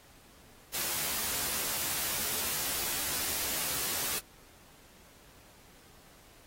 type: noise with comb filter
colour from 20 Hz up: white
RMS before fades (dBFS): -33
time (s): 0.73-4.2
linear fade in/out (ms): 20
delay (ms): 14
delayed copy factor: +0.8
effects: pink hiss -58 dBFS RMS until 6.46 s + AAC 48 kbps